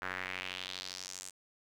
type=tone with band-pass filter sweep; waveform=square; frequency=46.25 Hz; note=F#1; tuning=in tune; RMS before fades=-42 dBFS; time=0.01-1.31 s; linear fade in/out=20 ms; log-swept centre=1500 to 8000 Hz; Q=2.6; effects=10-bit